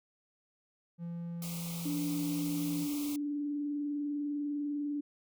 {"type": "tone with pitch glide", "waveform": "triangle", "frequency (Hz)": [170.4, 168.35], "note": ["F3", "E3"], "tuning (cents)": [-42, 37], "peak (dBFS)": -35, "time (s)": [0.98, 2.88], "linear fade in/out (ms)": 50, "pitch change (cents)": -21, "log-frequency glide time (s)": [1.3, 2.19]}
{"type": "band-stop noise", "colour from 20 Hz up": "white", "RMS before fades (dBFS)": -44, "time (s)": [1.42, 3.16], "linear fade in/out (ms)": 2, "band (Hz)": [1300, 2100], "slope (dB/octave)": 96}
{"type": "tone with vibrato", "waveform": "sine", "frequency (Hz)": 290.8, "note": "D4", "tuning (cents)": -17, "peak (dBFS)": -32, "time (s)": [1.85, 5.01], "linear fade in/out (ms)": 10, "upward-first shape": "sine", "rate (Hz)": 20, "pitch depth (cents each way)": 33}
{"effects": []}